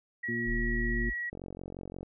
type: tone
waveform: sine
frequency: 1919 Hz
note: A#6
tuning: 50 cents sharp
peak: -32 dBFS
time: 0.23-1.3 s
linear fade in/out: 10 ms
type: harmonic tone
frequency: 117.7 Hz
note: A#2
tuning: 17 cents sharp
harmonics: 1 / 2 / 3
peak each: -40 / -34 / -38 dBFS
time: 0.28-1.1 s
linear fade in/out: 10 ms
type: linear sweep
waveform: sine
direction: up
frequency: 35.75 to 46.25 Hz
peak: -30 dBFS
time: 0.45-1.14 s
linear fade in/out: 50 ms
type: click train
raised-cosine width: 2 ms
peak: -28 dBFS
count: 33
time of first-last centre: 1.33-2.03 s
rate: 45.7 Hz
effects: none